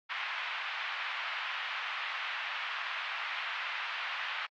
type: band-pass noise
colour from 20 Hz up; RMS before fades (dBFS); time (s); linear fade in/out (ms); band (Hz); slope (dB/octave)
white; -37; 0.09-4.47; 20; 960 to 2900; 24
effects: low-pass 5000 Hz 12 dB/octave + AAC 64 kbps